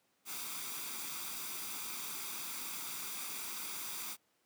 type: noise with comb filter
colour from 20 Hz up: white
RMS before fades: -42 dBFS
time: 0.25-4.17 s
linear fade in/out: 50 ms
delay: 0.84 ms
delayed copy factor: +0.6
effects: pink hiss -75 dBFS RMS until 4.45 s + high-pass 200 Hz 12 dB/octave